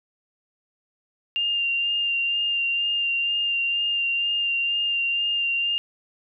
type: tone with vibrato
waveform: sine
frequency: 2794 Hz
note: F7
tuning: in tune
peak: -21 dBFS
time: 1.36-5.78 s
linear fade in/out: 0 ms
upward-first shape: sine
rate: 2.1 Hz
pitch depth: 18 cents each way
effects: none